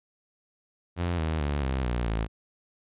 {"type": "tone with pitch steps", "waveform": "sawtooth", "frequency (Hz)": [87.1, 79.41, 72.4, 66.01, 60.18, 54.87], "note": ["F2", "D#2", "D2", "C2", "B1", "A1"], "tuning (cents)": [-4, 36, -24, 16, -44, -4], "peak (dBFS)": -22, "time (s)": [0.96, 2.28], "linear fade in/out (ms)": 50, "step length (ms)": 220, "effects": ["resampled to 8000 Hz"]}